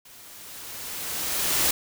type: noise with level ramp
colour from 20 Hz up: white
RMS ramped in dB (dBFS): -49 to -21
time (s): 0.05-1.71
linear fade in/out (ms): 5
effects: none